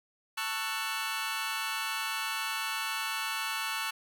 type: chord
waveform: 20% pulse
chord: F# minor seventh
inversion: first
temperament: just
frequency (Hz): 888 / 1110 / 1332 / 1480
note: A5 / C#6 / E6 / F#6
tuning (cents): +16 / +2 / +18 / 0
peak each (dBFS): -33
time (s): 0.37-3.91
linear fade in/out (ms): 10
effects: none